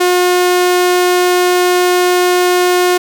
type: tone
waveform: sawtooth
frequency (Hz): 359.3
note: F4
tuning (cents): +49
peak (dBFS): -5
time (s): 0-2.98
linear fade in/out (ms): 10
effects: none